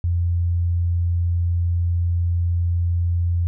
sine tone, 86.4 Hz, F2, 18 cents flat, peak -17 dBFS, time 0.04-3.47 s, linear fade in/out 0 ms, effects none

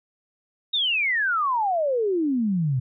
sine exponential sweep, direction down, 3788 to 121.8 Hz, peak -20 dBFS, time 0.73-2.8 s, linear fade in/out 10 ms, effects none

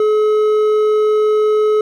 triangle tone with hard clipping, 427.1 Hz, G#4, 48 cents sharp, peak -12 dBFS, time 0-1.81 s, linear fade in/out 2 ms, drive 9 dB, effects none

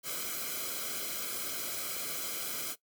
white noise with comb filter, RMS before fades -37 dBFS, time 0.03-2.76 s, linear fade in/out 50 ms, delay 1.1 ms, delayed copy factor -0.85, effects noise-tail reverb RT60 0.1 s tail -18 dB re dry

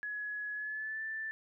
sine tone with pitch glide, 1687 to 1765.8 Hz, G#6 to A6, +27 to +6 cents, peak -36 dBFS, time 0.03-1.31 s, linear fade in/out 0 ms, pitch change +79 cents, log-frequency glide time 0.53-1.02 s, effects none

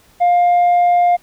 sine tone with tanh clipping, 705 Hz, F5, 16 cents sharp, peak -10 dBFS, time 0.2-1.17 s, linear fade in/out 20 ms, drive 2 dB, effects pink hiss -51 dBFS RMS until 1.22 s

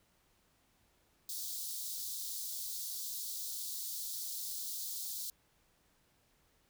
white high-pass noise, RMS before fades -41 dBFS, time 1.29-5.3 s, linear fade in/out 2 ms, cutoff 3700 Hz, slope 48 dB/octave, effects pink hiss -72 dBFS RMS until 6.69 s

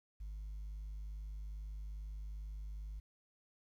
sine tone, 51.2 Hz, G#1, 24 cents flat, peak -40 dBFS, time 0.2-3 s, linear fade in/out 10 ms, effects tanh soft clip ceiling -41 dBFS + 12-bit

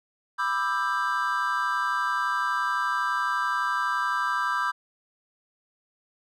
triangle chord, E minor seventh, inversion second, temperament just, 988.9 / 1186.7 / 1318.5 / 1582.2 Hz, B5 / D6 / E6 / G6, +2 / +18 / 0 / +16 cents, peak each -28 / -27 / -29 / -27 dBFS, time 0.38-4.72 s, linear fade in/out 20 ms, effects none

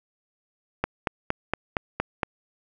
click train, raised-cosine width 0.5 ms, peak -8 dBFS, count 7, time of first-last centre 0.84-2.232 s, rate 4.31 Hz, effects none

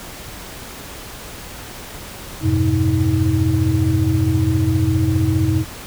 sine tone cluster, 87.7 / 102.6 / 127.3 / 317.5 Hz, F2 / G#2 / C3 / D#4, +8 / -21 / -47 / +35 cents, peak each -19 dBFS, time 2.41-5.65 s, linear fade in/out 50 ms, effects tanh soft clip ceiling -4 dBFS + pink hiss -34 dBFS RMS until 5.86 s

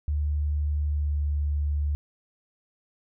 sine tone with pitch glide, 74 to 73.23 Hz, D2 to D2, +14 to -4 cents, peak -23 dBFS, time 0.08-1.95 s, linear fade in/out 0 ms, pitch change -18 cents, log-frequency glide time 0.87-1.19 s, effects none

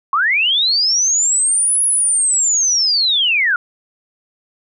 sine linear two-way sweep, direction up then down, 1046.5 to 10560 to 1371 Hz, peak -12 dBFS, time 0.13-3.56 s, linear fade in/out 2 ms, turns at 1.84 s, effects none

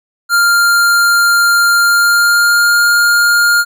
square tone with pitch glide, 1396.9 to 1411.5 Hz, F6 to F6, 0 to +18 cents, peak -8 dBFS, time 0.29-3.65 s, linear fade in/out 50 ms, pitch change +18 cents, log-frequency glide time 1.77-2.82 s, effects none

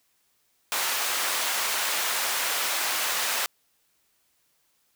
pink high-pass noise, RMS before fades -27 dBFS, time 0.72-3.46 s, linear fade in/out 0 ms, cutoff 940 Hz, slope 12 dB/octave, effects white hiss -69 dBFS RMS until 4.95 s

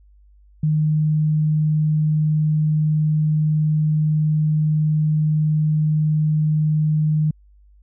sine tone, 153.6 Hz, D#3, 22 cents flat, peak -15 dBFS, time 0.63-7.31 s, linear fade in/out 5 ms, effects added 50 Hz sine -48 dBFS peak until 7.82 s

